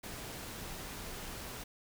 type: noise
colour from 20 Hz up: pink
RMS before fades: -44 dBFS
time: 0.03-1.64 s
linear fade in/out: 10 ms
effects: none